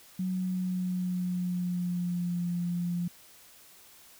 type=tone with pitch glide; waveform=sine; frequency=185 to 174.62 Hz; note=F#3 to F3; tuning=0 to 0 cents; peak=-28 dBFS; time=0.19-3.08 s; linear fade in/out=5 ms; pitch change=-100 cents; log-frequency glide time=0.33-2.43 s; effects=white hiss -55 dBFS RMS until 4.19 s